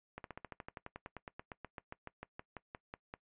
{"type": "slowing click train", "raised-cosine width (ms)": 0.5, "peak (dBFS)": -29, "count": 26, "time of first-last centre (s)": [0.18, 3.139], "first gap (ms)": 62, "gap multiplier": 1.05, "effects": ["noise-tail reverb RT60 0.1 s tail -20 dB re dry", "resampled to 8000 Hz"]}